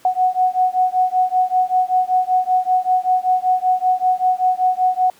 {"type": "beating tone pair", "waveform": "sine", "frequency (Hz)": [736, 741.2], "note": ["F#5", "F#5"], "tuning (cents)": [-9, 3], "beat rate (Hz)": 5.2, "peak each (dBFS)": -17, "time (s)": [0.05, 5.1], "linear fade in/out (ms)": 2, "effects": ["pink hiss -50 dBFS RMS until 5.19 s", "high-pass 200 Hz 12 dB/octave"]}